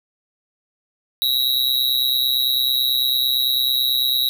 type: tone with amplitude modulation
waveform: square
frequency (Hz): 3861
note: B7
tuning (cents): -40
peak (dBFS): -13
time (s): 1.22-4.29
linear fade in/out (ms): 0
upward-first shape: sine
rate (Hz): 129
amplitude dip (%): 100
effects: none